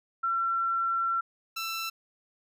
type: tone pair in turn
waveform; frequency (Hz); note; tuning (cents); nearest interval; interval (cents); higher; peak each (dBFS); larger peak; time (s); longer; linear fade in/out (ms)
sine / 15% pulse; 1355 / 1335.6; E6 / E6; +47 / +22; unison; 25; first; -25; neither; 0.23-1.21 / 1.56-1.9; first; 10
effects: none